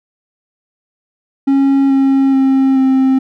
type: tone with pitch steps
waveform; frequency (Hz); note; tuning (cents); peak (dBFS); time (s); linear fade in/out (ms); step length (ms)
triangle; 273.9 / 270.6 / 267.3 / 264.1; C#4 / C#4 / C4 / C4; -21 / -42 / +37 / +16; -6; 1.47-3.19; 10; 430
effects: none